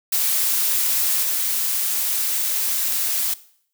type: noise with level steps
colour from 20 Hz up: blue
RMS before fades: -20 / -22 dBFS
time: 0.12-3.34 s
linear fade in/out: 5 ms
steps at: 1.22 s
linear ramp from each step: 10 ms
effects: noise-tail reverb RT60 0.6 s tail -18 dB re dry